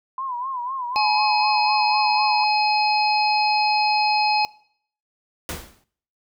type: tone with vibrato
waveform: sine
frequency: 1017 Hz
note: C6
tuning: 50 cents flat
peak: -25 dBFS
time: 0.18-2.44 s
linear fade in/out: 2 ms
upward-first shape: sine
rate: 4 Hz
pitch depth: 110 cents each way
type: harmonic tone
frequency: 845 Hz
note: G#5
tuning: 30 cents sharp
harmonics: 1 / 3 / 5 / 6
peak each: -19 / -24 / -26 / -27 dBFS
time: 0.96-4.45 s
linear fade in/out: 0 ms
type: noise with exponential decay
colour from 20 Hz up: pink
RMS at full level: -26 dBFS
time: 5.49-5.84 s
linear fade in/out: 1 ms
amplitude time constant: 75 ms
effects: noise-tail reverb RT60 0.6 s tail -21 dB re dry